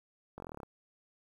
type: slowing click train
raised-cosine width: 1 ms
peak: -30 dBFS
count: 11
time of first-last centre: 0.38-0.632 s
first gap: 21 ms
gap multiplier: 1.04
effects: 10-bit